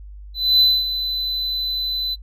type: tone with ADSR envelope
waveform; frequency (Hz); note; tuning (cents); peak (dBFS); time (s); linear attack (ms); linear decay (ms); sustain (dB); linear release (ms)
triangle; 4014; B7; +27; -9; 0.34-2.16; 260; 240; -11; 28
effects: noise-tail reverb RT60 0.1 s tail -25 dB re dry + added 50 Hz sine -35 dBFS peak until 2.22 s